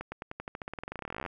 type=accelerating click train; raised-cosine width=0.5 ms; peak=-22 dBFS; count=30; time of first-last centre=0.01-1.262 s; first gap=110 ms; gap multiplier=0.92; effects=none